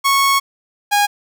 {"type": "tone pair in turn", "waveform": "sawtooth", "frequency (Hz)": [1103, 819.9], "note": ["C#6", "G#5"], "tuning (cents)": [-9, -22], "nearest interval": "perfect fourth", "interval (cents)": 513, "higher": "first", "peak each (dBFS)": -8, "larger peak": "neither", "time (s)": [[0.04, 0.4], [0.91, 1.07]], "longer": "first", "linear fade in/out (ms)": 20, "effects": []}